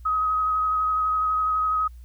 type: tone with vibrato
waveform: sine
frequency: 1265 Hz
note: D#6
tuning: 28 cents sharp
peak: -20 dBFS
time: 0.05-1.88 s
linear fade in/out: 10 ms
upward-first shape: sine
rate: 12 Hz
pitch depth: 14 cents each way
effects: added 60 Hz sine -40 dBFS peak until 2.04 s + white hiss -65 dBFS RMS until 2.04 s